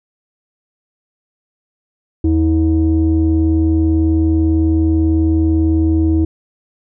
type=tone pair together; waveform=sine; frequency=80.9 / 320.9 Hz; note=E2 / E4; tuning=-32 / -46 cents; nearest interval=2 octaves; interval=2386 cents; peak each=-12 dBFS; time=2.24-6.25 s; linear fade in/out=5 ms; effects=tanh soft clip ceiling -5 dBFS